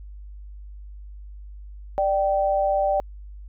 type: tone pair together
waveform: sine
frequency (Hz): 592.7 / 777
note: D5 / G5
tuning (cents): +16 / -16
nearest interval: perfect fourth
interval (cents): 468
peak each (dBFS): -21 / -22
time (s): 1.98-3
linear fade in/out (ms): 0
effects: added 50 Hz sine -37 dBFS peak until 3.48 s